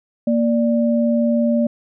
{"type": "tone pair together", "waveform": "sine", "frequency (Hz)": [233.1, 587.3], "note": ["A#3", "D5"], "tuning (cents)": [0, 0], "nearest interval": "octave + major third", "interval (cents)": 1600, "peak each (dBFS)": [-15, -20], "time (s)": [0.27, 1.67], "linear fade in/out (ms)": 5, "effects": []}